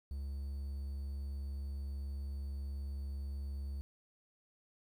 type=tone with quantisation; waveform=triangle; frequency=69.3 Hz; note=C#2; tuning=in tune; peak=-36 dBFS; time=0.11-3.81 s; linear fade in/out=0 ms; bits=11; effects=none